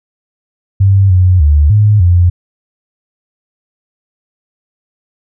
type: tone with pitch steps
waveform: sine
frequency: 97.7 / 91.4 / 73.8 / 105.2 / 88.1 Hz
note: G2 / F#2 / D2 / G#2 / F2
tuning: -5 / -21 / +9 / +23 / +16 cents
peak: -4 dBFS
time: 0.8-2.3 s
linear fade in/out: 10 ms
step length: 300 ms
effects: none